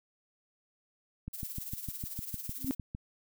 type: click train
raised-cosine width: 5 ms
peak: -26 dBFS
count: 12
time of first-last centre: 1.28-2.949 s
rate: 6.59 Hz
type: noise with tremolo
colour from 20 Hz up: violet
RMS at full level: -39 dBFS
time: 1.33-2.75 s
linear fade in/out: 10 ms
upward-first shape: sine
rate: 18 Hz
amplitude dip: 60%
type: tone with exponential growth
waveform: sine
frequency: 265.4 Hz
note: C4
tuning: 25 cents sharp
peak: -24 dBFS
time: 2.57-2.71 s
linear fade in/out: 0 ms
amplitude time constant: 30 ms
effects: none